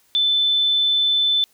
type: tone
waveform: sine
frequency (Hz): 3520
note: A7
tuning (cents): 0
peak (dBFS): -15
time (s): 0.15-1.44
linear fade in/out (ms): 0
effects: white hiss -59 dBFS RMS until 1.53 s